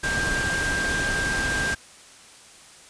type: tone in noise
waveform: sine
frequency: 1590 Hz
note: G6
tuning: 24 cents sharp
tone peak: -24 dBFS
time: 0.03-1.75 s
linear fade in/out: 10 ms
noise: pink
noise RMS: -28 dBFS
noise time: 0.03-1.75 s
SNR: +1 dB
effects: white hiss -48 dBFS RMS until 2.89 s + resampled to 22050 Hz